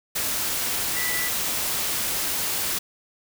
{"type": "tone in noise", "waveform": "sine", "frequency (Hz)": 1975.5, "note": "B6", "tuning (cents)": 0, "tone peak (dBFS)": -28, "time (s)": [0.96, 1.29], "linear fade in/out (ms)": 10, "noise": "white", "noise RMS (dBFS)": -26, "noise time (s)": [0.15, 2.79], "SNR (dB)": -5, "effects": []}